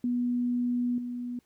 sine tone with level steps, 244.1 Hz, B3, 20 cents flat, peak -25 / -32 dBFS, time 0.04-1.39 s, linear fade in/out 2 ms, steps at 0.98 s, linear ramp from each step 2 ms, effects pink hiss -70 dBFS RMS until 1.45 s

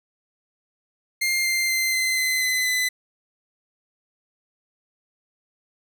sawtooth tone with pitch steps, 2111 / 2094 / 2077 / 2060 / 2044 / 2027 / 2011 Hz, C7 / C7 / C7 / C7 / C7 / B6 / B6, +15 / +1 / -13 / -28 / -41 / +45 / +31 cents, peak -17 dBFS, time 1.21-2.89 s, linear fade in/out 10 ms, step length 240 ms, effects none

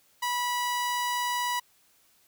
sawtooth tone, 978 Hz, B5, 17 cents flat, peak -23 dBFS, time 0.22-1.6 s, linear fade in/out 10 ms, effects white hiss -64 dBFS RMS until 2.27 s

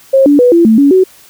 sine tone with pitch steps, 537 / 288.4 / 492.3 / 339.1 / 221.5 / 281.8 / 374.6 Hz, C5 / D4 / B4 / E4 / A3 / C#4 / F#4, +45 / -31 / -6 / +49 / +12 / +29 / +21 cents, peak -3 dBFS, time 0.13-1.04 s, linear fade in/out 10 ms, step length 130 ms, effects white hiss -41 dBFS RMS until 1.29 s

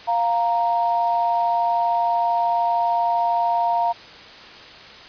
sine tone pair together, 699.3 / 932.3 Hz, F5 / A#5, +2 / 0 cents, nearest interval perfect fourth, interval 498 cents, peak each -20 dBFS, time 0.07-3.93 s, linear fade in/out 20 ms, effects white hiss -41 dBFS RMS until 5.08 s + resampled to 11025 Hz

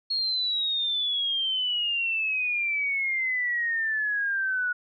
sine exponential sweep, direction down, 4300 to 1456 Hz, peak -24 dBFS, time 0.1-4.73 s, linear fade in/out 10 ms, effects none

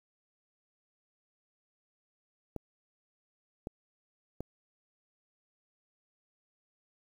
clicks, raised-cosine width 2 ms, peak -24 dBFS, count 3, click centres 2.563 / 3.671 / 4.406 s, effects 9-bit

